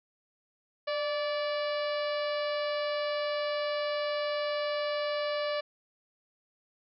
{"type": "harmonic tone with a mistuned harmonic", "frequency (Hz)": 580, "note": "D5", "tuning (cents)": -22, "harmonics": [1, 2, 3, 4, 5, 6, 7, 8, 9], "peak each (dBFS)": [-30, -38, -41, -43, -43, -49, -45, -46, -52], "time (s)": [0.87, 5.61], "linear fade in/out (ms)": 10, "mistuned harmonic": 1, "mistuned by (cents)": 38, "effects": []}